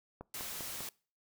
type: click train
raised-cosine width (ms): 1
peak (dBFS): -30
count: 4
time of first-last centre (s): 0.21-0.806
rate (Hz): 5.03
type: noise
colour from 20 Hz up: white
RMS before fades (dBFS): -42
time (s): 0.34-0.89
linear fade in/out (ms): 2
effects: noise-tail reverb RT60 0.4 s tail -24 dB re dry